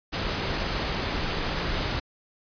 pink noise with ADSR envelope, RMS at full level -26 dBFS, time 0.12-2 s, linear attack 27 ms, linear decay 6 ms, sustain -2 dB, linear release 10 ms, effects resampled to 11025 Hz

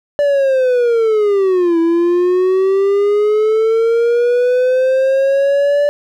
triangle linear two-way sweep, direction down then up, 583 to 329.6 to 583 Hz, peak -8 dBFS, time 0.19-5.89 s, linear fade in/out 0 ms, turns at 1.79 s, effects none

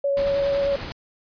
sine tone with vibrato, 560 Hz, C#5, 18 cents sharp, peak -19 dBFS, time 0.04-0.76 s, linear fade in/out 5 ms, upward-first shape square, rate 9.6 Hz, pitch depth 9 cents each way
pink noise with tremolo, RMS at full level -32 dBFS, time 0.17-0.92 s, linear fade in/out 0 ms, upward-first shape triangle, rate 11 Hz, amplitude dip 30%
effects resampled to 11025 Hz

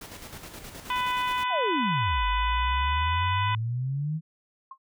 pink noise with tremolo, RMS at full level -41 dBFS, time 0.01-1.44 s, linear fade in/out 5 ms, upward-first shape square, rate 9.5 Hz, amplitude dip 45%
harmonic tone, 498.9 Hz, B4, 17 cents sharp, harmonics 2 / 3 / 4 / 5 / 6 / 7, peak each -26 / -36 / -35 / -36 / -37 / -39 dBFS, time 0.9-3.55 s, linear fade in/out 2 ms
sine exponential two-way sweep, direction down then up, 818 to 49 to 162.2 Hz, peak -26 dBFS, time 1.49-4.21 s, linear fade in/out 50 ms, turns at 2.25 s
sine tone with exponential decay, 1066 Hz, C6, 32 cents sharp, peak -35 dBFS, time 4.71-4.78 s, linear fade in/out 5 ms, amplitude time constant 15 ms
effects none

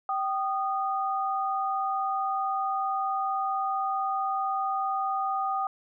sine tone pair together, 775.5 / 1231 Hz, G5 / D#6, -19 / -19 cents, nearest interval minor sixth, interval 800 cents, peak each -28 / -29 dBFS, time 0.09-5.67 s, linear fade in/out 2 ms, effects none

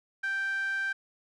5% pulse tone with band-pass filter, 784 Hz, G5, in tune, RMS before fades -31 dBFS, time 0.23-0.93 s, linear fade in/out 10 ms, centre 1600 Hz, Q 9.6, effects none

